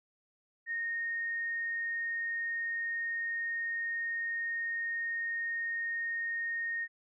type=tone; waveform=sine; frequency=1851 Hz; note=A#6; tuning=13 cents flat; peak=-32 dBFS; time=0.66-6.88 s; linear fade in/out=50 ms; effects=none